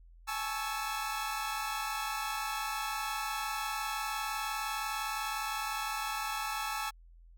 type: chord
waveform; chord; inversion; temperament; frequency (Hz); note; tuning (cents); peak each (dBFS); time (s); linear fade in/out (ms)
sawtooth; A major seventh; third; equal with one note detuned; 830.6 / 870.4 / 1108.7 / 1318.5; G#5 / A5 / C#6 / E6; 0 / -19 / 0 / 0; -37 / -35 / -38 / -34; 0.27-6.91; 20
effects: added 42 Hz sine -53 dBFS peak until 7.37 s